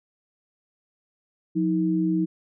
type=tone pair together; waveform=sine; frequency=178.75 / 318.5 Hz; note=F3 / D#4; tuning=+41 / +41 cents; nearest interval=minor seventh; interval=1000 cents; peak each=-24 / -22 dBFS; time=1.55-2.26 s; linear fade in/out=20 ms; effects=none